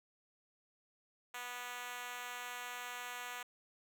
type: tone with high-pass filter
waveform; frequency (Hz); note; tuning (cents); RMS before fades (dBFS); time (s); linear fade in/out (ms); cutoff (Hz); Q
5% pulse; 245.3; B3; -12; -45; 1.34-3.43; 5; 800; 1
effects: none